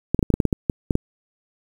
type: clicks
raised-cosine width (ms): 3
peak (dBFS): -5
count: 11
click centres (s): 0.146 / 0.192 / 0.228 / 0.303 / 0.34 / 0.402 / 0.453 / 0.528 / 0.698 / 0.908 / 0.954
effects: 7-bit